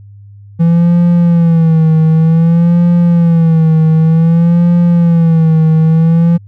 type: tone with vibrato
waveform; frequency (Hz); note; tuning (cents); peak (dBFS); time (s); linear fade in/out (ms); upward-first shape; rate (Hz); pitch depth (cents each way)
triangle; 165.9; E3; +11; -3; 0.59-6.38; 20; sine; 0.54; 74
effects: added 101 Hz sine -32 dBFS peak until 6.47 s